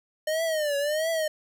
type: tone with vibrato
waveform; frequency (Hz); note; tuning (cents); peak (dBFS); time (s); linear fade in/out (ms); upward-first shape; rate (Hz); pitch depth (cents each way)
square; 610; D#5; -34; -25; 0.27-1.28; 5; triangle; 1.5; 150
effects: none